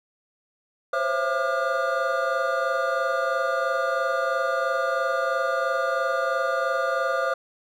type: tone cluster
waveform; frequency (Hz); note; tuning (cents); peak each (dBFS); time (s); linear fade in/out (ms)
triangle; 518 / 541 / 668 / 1199 / 1426; C5 / C#5 / E5 / D6 / F6; -17 / -42 / +23 / +36 / +36; -28 / -26 / -27 / -26 / -27; 0.93-7.34; 5
effects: none